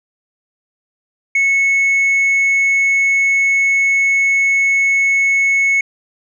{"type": "tone", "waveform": "sine", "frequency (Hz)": 2200, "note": "C#7", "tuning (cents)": -14, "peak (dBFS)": -8, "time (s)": [1.35, 5.81], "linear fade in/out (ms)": 5, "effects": ["tanh soft clip ceiling -10 dBFS"]}